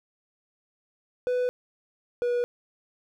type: tone pair in turn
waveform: triangle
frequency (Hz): 497.2 / 484.7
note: B4 / B4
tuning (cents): +12 / -32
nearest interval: unison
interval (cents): 44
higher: first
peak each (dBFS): -21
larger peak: neither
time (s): 1.27-1.49 / 2.22-2.44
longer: neither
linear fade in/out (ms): 0
effects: none